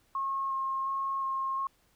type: tone with vibrato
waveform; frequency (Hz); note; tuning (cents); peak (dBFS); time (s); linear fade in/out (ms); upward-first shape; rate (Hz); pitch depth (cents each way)
sine; 1078; C#6; -49; -29; 0.15-1.67; 2; square; 1.4; 10
effects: pink hiss -68 dBFS RMS until 1.95 s